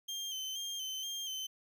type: tone with vibrato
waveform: 30% pulse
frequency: 3136 Hz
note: G7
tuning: in tune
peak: -35 dBFS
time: 0.08-1.47 s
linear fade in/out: 10 ms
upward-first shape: square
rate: 2.1 Hz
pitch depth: 35 cents each way
effects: none